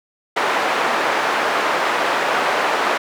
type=band-pass noise; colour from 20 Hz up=white; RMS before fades=-19 dBFS; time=0.36-2.98 s; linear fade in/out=10 ms; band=440 to 1400 Hz; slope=12 dB/octave; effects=none